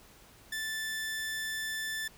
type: tone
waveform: sawtooth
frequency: 1760 Hz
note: A6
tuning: in tune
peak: -30 dBFS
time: 0.52-2.08 s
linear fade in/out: 5 ms
effects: pink hiss -57 dBFS RMS until 2.17 s